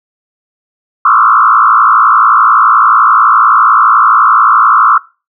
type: tone with frequency modulation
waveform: sine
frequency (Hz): 1224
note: D#6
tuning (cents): -29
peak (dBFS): -3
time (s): 1.05-4.98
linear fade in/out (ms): 5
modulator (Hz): 55.8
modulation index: 3
effects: noise-tail reverb RT60 0.3 s tail -21 dB re dry